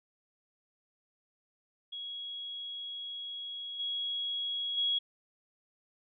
sine tone with level steps, 3322 Hz, G#7, in tune, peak -38 / -32 / -27 dBFS, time 1.92-4.99 s, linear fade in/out 10 ms, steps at 3.79 / 4.77 s, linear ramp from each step 10 ms, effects none

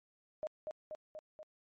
sine tone with echo, 618 Hz, D#5, 12 cents flat, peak -35 dBFS, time 0.43-0.47 s, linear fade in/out 0 ms, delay 240 ms, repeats 4, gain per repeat -3 dB, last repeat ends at 1.43 s, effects MP3 32 kbps

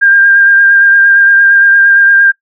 sine tone with vibrato, 1600 Hz, G6, 35 cents sharp, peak -3 dBFS, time 0.01-2.32 s, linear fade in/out 20 ms, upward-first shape sine, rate 8.7 Hz, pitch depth 18 cents each way, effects noise-tail reverb RT60 0.1 s tail -18 dB re dry

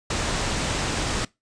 pink low-pass noise, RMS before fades -26 dBFS, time 0.1-1.25 s, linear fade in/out 5 ms, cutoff 8900 Hz, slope 48 dB/octave, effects noise-tail reverb RT60 0.2 s tail -22 dB re dry + resampled to 22050 Hz

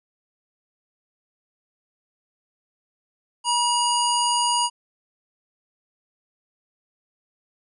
harmonic tone with a mistuned harmonic, 960 Hz, B5, 49 cents flat, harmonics 1 / 3 / 5 / 7 / 9 / 10, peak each -21 / -26 / -28 / -29 / -31 / -31 dBFS, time 3.44-4.7 s, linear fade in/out 50 ms, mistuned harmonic 9, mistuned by +44 cents, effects none

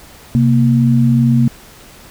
sine tone pair together, 130.81 / 233.1 Hz, C3 / A#3, 0 / 0 cents, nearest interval minor seventh, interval 1000 cents, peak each -11 dBFS, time 0.35-1.48 s, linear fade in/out 0 ms, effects pink hiss -40 dBFS RMS until 2.1 s

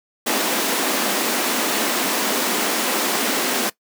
pink high-pass noise, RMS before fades -21 dBFS, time 0.26-3.7 s, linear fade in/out 10 ms, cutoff 210 Hz, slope 48 dB/octave, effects noise-tail reverb RT60 0.1 s tail -19 dB re dry

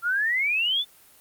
sine exponential sweep, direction up, 1357 to 3593 Hz, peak -21 dBFS, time 0.02-0.85 s, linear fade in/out 50 ms, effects white hiss -54 dBFS RMS until 1.2 s + Opus 32 kbps

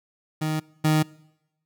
30% pulse tone pair in turn, 155.56 / 154.97 Hz, D#3 / D#3, 0 / -7 cents, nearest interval unison, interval 7 cents, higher first, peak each -21 / -15 dBFS, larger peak second, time 0.41-0.6 / 0.84-1.03 s, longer neither, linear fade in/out 10 ms, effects noise-tail reverb RT60 0.9 s tail -24 dB re dry

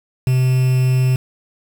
triangle tone with quantisation, 128.4 Hz, C3, 32 cents flat, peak -10 dBFS, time 0.27-1.16 s, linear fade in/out 2 ms, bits 5, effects none

